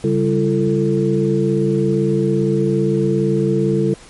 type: tone cluster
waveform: sine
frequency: 139.5 / 197.1 / 339.7 / 443.8 Hz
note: C#3 / G3 / F4 / A4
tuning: +11 / +10 / -48 / +15 cents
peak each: -19 dBFS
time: 0.04-3.94 s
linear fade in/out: 2 ms
effects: pink hiss -42 dBFS RMS until 4.09 s + MP3 48 kbps